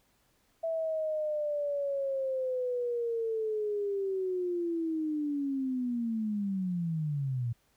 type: linear sweep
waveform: sine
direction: down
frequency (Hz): 659.3 to 114.9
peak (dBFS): -29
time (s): 0.63-7.53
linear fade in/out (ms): 10
effects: pink hiss -70 dBFS RMS until 7.76 s